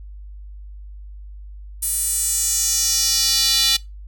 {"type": "tone with high-pass filter sweep", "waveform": "square", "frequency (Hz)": 267.7, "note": "C4", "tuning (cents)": 40, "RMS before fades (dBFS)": -19, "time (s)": [1.82, 3.77], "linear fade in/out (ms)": 10, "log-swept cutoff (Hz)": [10000, 3700], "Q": 2.8, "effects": ["noise-tail reverb RT60 0.2 s tail -22 dB re dry", "added 50 Hz sine -34 dBFS peak until 4.07 s"]}